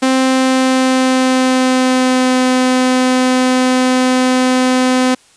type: tone with pitch glide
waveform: sawtooth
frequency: 261.6 to 255.3 Hz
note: C4 to C4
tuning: 0 to -42 cents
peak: -6 dBFS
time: 0.02-5.15 s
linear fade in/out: 10 ms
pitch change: -42 cents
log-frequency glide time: 0.16-2.38 s
effects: white hiss -48 dBFS RMS until 5.36 s + resampled to 22050 Hz